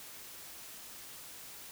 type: silence
effects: white hiss -49 dBFS RMS until 1.71 s